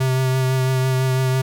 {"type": "tone with vibrato", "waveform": "square", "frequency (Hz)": 130.3, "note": "C3", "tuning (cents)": -7, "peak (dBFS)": -17, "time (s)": [0, 1.42], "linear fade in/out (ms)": 10, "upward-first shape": "triangle", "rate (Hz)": 6, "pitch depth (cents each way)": 20, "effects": []}